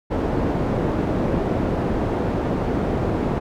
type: low-pass noise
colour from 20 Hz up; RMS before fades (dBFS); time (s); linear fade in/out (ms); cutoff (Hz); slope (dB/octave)
white; -22; 0.1-3.4; 20; 450; 12
effects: none